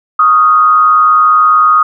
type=tone with frequency modulation; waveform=sine; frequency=1244.5 Hz; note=D#6; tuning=in tune; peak=-4 dBFS; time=0.19-1.83 s; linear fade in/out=5 ms; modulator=135 Hz; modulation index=0.48; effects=none